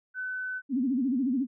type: tone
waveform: sine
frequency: 1510 Hz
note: F#6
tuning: 35 cents sharp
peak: -31 dBFS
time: 0.14-0.62 s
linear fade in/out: 50 ms
type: tone with vibrato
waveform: sine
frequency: 258.5 Hz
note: C4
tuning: 21 cents flat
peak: -24 dBFS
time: 0.69-1.47 s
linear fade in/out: 50 ms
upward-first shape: sine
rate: 14 Hz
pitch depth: 160 cents each way
effects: none